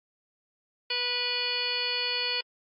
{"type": "harmonic tone", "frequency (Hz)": 490.1, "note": "B4", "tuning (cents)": -13, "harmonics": [1, 2, 3, 4, 5, 6, 7, 9, 10], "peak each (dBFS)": [-39, -41, -41, -40, -33, -33, -39, -31, -42], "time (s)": [0.9, 2.41], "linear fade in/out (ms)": 5, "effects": ["AAC 48 kbps"]}